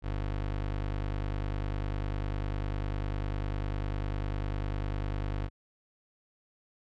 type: tone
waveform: 25% pulse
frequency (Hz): 50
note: G1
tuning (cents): +35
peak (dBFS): -27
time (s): 0.02-5.5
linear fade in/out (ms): 50
effects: low-pass 3000 Hz 12 dB/octave